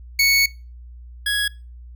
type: tone pair in turn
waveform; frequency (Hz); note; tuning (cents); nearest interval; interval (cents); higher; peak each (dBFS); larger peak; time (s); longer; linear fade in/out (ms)
25% pulse; 2217 / 1666.2; C#7 / G#6; 0 / +5; perfect fourth; 495; first; -10 / -15; first; 0.19-0.46 / 1.26-1.48; first; 5
effects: noise-tail reverb RT60 0.3 s tail -22 dB re dry + added 60 Hz sine -37 dBFS peak until 1.95 s